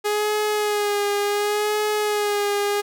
sawtooth tone with vibrato, 415.3 Hz, G#4, in tune, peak -16 dBFS, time 0.04-2.82 s, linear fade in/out 20 ms, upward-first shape sine, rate 0.69 Hz, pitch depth 33 cents each way, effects none

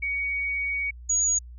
sine tone pair in turn, 2246 / 6747 Hz, C#7 / G#8, +22 / +26 cents, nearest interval octave + perfect fifth, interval 1904 cents, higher second, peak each -25 / -20 dBFS, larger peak second, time 0.02-0.91 / 1.09-1.39 s, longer first, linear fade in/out 10 ms, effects added 60 Hz sine -40 dBFS peak until 1.58 s

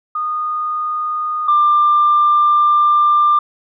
sine tone pair in turn, 1229 / 1190.6 Hz, D#6 / D6, -22 / +23 cents, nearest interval minor second, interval 55 cents, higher first, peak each -17 / -8 dBFS, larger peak second, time 0.15-1.48 / 1.48-3.39 s, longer second, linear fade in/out 5 ms, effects tanh soft clip ceiling -5 dBFS

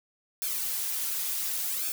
blue noise with flanger, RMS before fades -31 dBFS, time 0.42-1.92 s, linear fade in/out 0 ms, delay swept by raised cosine 1 to 5.6 ms, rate 0.69 Hz, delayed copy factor -0.95, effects none

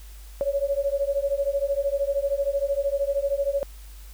sine beating tone pair, 553 / 566 Hz, C#5 / C#5, -4 / +36 cents, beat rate 13 Hz, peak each -25 dBFS, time 0.41-3.63 s, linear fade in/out 0 ms, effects added 50 Hz sine -40 dBFS peak until 4.13 s + white hiss -52 dBFS RMS until 4.13 s

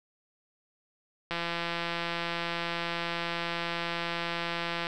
click train, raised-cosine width 0.3 ms, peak -16 dBFS, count 606, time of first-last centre 1.31-4.869 s, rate 170 Hz, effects none

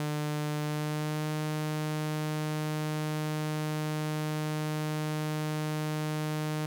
sawtooth tone with pitch glide, 150 to 153.42 Hz, D3 to D#3, +37 to -24 cents, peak -26 dBFS, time 0-6.66 s, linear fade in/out 2 ms, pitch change +39 cents, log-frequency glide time 0.58-1.28 s, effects none

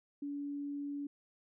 sine tone, 285.8 Hz, D4, 47 cents flat, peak -37 dBFS, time 0.22-1.07 s, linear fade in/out 5 ms, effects none

